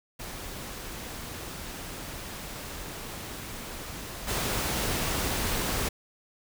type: noise with level steps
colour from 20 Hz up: pink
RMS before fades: -39 / -29 dBFS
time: 0.19-5.89 s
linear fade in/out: 10 ms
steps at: 4.27 s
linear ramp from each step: 20 ms
effects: none